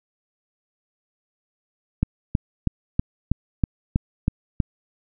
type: click train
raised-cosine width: 5 ms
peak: -6 dBFS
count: 9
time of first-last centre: 2.03-4.602 s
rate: 3.11 Hz
effects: none